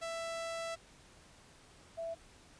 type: tone pair in turn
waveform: sawtooth / sine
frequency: 663 / 663 Hz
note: E5 / E5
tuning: +10 / +10 cents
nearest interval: unison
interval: 0 cents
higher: neither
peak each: -34 / -37 dBFS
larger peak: first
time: 0.01-0.76 / 1.97-2.15 s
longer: first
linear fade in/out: 20 ms
effects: pink hiss -60 dBFS RMS until 2.59 s + resampled to 22050 Hz